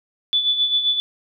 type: tone with tremolo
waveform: sine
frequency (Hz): 3470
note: A7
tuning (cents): -25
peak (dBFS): -14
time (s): 0.33-1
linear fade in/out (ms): 0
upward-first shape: sine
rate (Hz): 7.6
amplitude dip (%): 60
effects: none